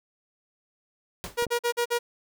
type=noise with exponential decay; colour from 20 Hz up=pink; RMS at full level=-32 dBFS; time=1.24-1.41 s; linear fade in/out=0 ms; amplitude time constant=36 ms
type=tone bursts; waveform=sawtooth; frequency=476.8 Hz; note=A#4; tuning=39 cents sharp; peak=-19 dBFS; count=5; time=1.37-1.99 s; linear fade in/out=20 ms; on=88 ms; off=45 ms
type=clicks; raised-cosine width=2 ms; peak=-27 / -21 dBFS; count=2; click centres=1.424 / 1.467 s
effects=none